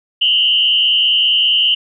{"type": "tone with frequency modulation", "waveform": "sine", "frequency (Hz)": 2960, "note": "F#7", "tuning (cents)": 0, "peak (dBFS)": -10, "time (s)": [0.21, 1.75], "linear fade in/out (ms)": 10, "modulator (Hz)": 85, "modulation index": 1.8, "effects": []}